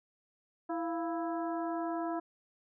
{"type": "harmonic tone with a mistuned harmonic", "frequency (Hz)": 329.6, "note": "E4", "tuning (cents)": 0, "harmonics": [1, 2, 3, 4, 5], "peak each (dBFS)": [-35, -37, -41, -45, -51], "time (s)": [0.69, 2.2], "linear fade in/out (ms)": 10, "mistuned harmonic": 2, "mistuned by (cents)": 77, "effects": []}